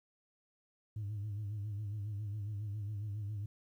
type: tone with vibrato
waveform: sine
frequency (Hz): 103.83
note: G#2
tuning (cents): 0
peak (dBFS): -35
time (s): 0.96-3.46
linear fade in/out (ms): 5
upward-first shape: sine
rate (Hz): 7.3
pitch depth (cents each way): 74
effects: tanh soft clip ceiling -35 dBFS + 12-bit